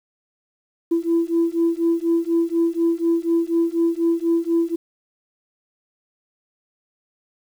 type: beating tone pair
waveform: sine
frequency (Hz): 332.8 / 336.9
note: E4 / E4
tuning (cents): +17 / +38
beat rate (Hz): 4.1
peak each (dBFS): -19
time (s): 0.91-4.76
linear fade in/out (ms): 10
effects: tanh soft clip ceiling -11 dBFS + 8-bit